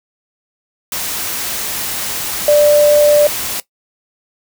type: tone in noise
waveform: sine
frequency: 590 Hz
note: D5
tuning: 8 cents sharp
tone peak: -6 dBFS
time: 2.48-3.27 s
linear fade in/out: 2 ms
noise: white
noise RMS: -21 dBFS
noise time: 0.92-3.6 s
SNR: +12 dB
effects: noise-tail reverb RT60 0.1 s tail -17 dB re dry